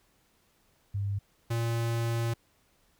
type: tone pair in turn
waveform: sine / square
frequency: 100 / 116.08 Hz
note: G2 / A#2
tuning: +35 / -7 cents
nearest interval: minor third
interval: 258 cents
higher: second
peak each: -28 dBFS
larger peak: neither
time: 0.94-1.19 / 1.5-2.34 s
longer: second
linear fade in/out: 10 ms
effects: pink hiss -68 dBFS RMS until 2.99 s